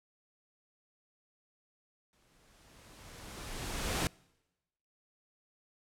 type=noise with exponential growth; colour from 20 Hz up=pink; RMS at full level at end=-31 dBFS; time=2.13-4.07 s; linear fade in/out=0 ms; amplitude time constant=420 ms; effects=noise-tail reverb RT60 1.0 s tail -26 dB re dry + low-pass 11000 Hz 12 dB/octave